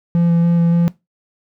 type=tone with vibrato; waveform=triangle; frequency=170 Hz; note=F3; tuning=46 cents flat; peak=-9 dBFS; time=0.15-0.88 s; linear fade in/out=0 ms; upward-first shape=square; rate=3.5 Hz; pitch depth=9 cents each way; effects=noise-tail reverb RT60 0.2 s tail -19 dB re dry